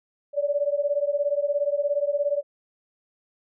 sine beating tone pair, 569 / 586 Hz, C#5 / D5, +45 / -4 cents, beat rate 17 Hz, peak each -24 / -25 dBFS, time 0.33-2.43 s, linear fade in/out 50 ms, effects none

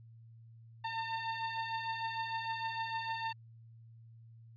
sawtooth beating tone pair, 898 / 904.6 Hz, A5 / A5, +35 / +48 cents, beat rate 6.6 Hz, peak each -38 / -33 dBFS, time 0.84-3.33 s, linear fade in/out 10 ms, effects added 114 Hz sine -53 dBFS peak until 4.56 s + resampled to 11025 Hz

